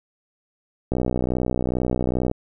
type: click train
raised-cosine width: 2 ms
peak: -9 dBFS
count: 88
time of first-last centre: 0.92-2.314 s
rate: 62.4 Hz
effects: none